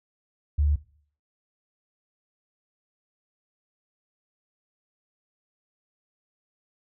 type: tone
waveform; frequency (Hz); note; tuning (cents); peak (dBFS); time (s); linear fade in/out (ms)
sine; 73.42; D2; 0; -19; 0.58-0.76; 10
effects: noise-tail reverb RT60 0.5 s tail -18 dB re dry